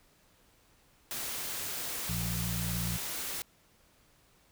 white noise, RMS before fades -37 dBFS, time 1.11-3.42 s, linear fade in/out 0 ms
harmonic tone, 58.1 Hz, A#1, 5 cents flat, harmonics 1 / 2 / 3, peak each -39 / -36 / -36 dBFS, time 2.08-2.98 s, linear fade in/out 20 ms
effects pink hiss -65 dBFS RMS until 4.51 s

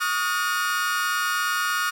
40% pulse tone cluster, 1126 / 1243 / 1434 / 1820 Hz, C#6 / D#6 / F6 / A#6, +27 / -2 / +45 / -42 cents, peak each -31 / -27 / -24 / -32 dBFS, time 0-1.91 s, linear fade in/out 20 ms, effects none

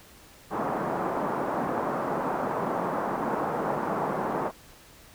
white band-pass noise, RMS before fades -29 dBFS, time 0.5-4.52 s, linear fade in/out 50 ms, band 150 to 1100 Hz, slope 24 dB/octave, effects pink hiss -52 dBFS RMS until 5.14 s

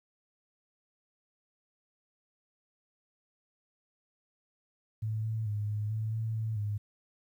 sine tone with pitch steps, 109.2 / 110.8 / 104.4 / 105.4 / 109.6 / 111.6 / 110.6 / 103.9 Hz, A2 / A2 / G#2 / G#2 / A2 / A2 / A2 / G#2, -13 / +13 / +10 / +26 / -6 / +25 / +9 / +1 cents, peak -30 dBFS, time 5.02-6.78 s, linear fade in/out 10 ms, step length 220 ms, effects 11-bit

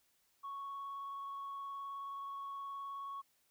sine tone with vibrato, 1108.7 Hz, C#6, in tune, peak -40 dBFS, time 0.43-3.22 s, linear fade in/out 20 ms, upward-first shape sine, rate 19 Hz, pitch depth 10 cents each way, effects tanh soft clip ceiling -39 dBFS + white hiss -75 dBFS RMS until 3.5 s

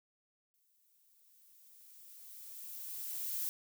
violet noise with exponential growth, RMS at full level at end -36 dBFS, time 0.54-3.49 s, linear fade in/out 0 ms, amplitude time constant 640 ms, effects none

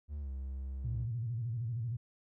triangle tone with pitch glide, 73.42 to 66.55 Hz, D2 to C2, 0 to +30 cents, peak -35 dBFS, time 0.08-1.08 s, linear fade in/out 50 ms, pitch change -170 cents, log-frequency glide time 0.19-0.3 s
sine tone with vibrato, 116.54 Hz, A#2, in tune, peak -33 dBFS, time 0.84-1.97 s, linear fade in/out 10 ms, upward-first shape square, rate 13 Hz, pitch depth 100 cents each way
effects tanh soft clip ceiling -26 dBFS

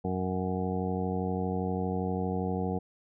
harmonic tone, 92.5 Hz, F#2, in tune, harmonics 1 / 2 / 3 / 4 / 5 / 7 / 8 / 9, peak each -35 / -32 / -38 / -39 / -35 / -45 / -38 / -44 dBFS, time 0.04-2.79 s, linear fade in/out 10 ms, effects none

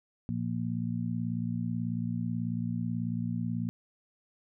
harmonic tone, 58.27 Hz, A#1, in tune, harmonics 2 / 3 / 4, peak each -34 / -34 / -34 dBFS, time 0.29-3.69 s, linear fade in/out 0 ms, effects none

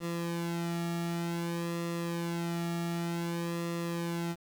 sawtooth tone with flanger, 170 Hz, F3, 46 cents flat, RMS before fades -34 dBFS, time 0-4.36 s, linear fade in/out 50 ms, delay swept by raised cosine 1.3 to 1.96 ms, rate 0.54 Hz, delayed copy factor -0.8, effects 9-bit

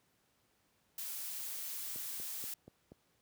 blue noise, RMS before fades -42 dBFS, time 0.98-2.54 s, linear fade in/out 2 ms
click train, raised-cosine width 2 ms, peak -38 dBFS, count 5, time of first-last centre 1.96-2.919 s, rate 4.17 Hz
effects pink hiss -74 dBFS RMS until 3.21 s + high-pass 80 Hz 12 dB/octave

